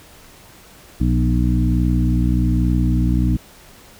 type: harmonic tone with a mistuned harmonic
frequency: 61.2 Hz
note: B1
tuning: 15 cents flat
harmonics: 1 / 2 / 3 / 4 / 5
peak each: -17 / -20 / -22 / -23 / -24 dBFS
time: 1-3.37 s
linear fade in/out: 10 ms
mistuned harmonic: 3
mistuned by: -22 cents
effects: pink hiss -45 dBFS RMS until 3.99 s